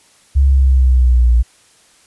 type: linear sweep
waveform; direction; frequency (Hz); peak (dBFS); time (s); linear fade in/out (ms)
sine; down; 69.3 to 58.27; -7; 0.35-1.43; 20
effects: white hiss -50 dBFS RMS until 2.06 s + resampled to 24000 Hz